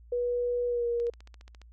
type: tone with pitch glide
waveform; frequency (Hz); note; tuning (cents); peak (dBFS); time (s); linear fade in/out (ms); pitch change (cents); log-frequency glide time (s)
sine; 486.2 to 473.5; B4 to A#4; -27 to +27; -26; 0.12-1.1; 5; -46; 0.67-0.86
type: click train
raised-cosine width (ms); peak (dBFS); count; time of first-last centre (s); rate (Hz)
0.2; -34; 10; 1-1.616; 14.6
effects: added 58 Hz sine -50 dBFS peak until 1.72 s